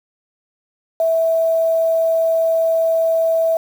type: tone with quantisation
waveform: sine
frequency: 655 Hz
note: E5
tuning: 11 cents flat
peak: -13 dBFS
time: 1-3.57 s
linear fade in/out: 2 ms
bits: 6
effects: none